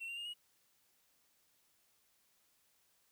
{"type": "tone with pitch steps", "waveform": "triangle", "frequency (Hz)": [2712, 2771, 2830, 2892], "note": ["E7", "F7", "F7", "F#7"], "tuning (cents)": [49, -14, 22, -40], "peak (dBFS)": -40, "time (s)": [0, 0.34], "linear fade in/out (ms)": 20, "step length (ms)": 85, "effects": ["white hiss -74 dBFS RMS until 3.11 s"]}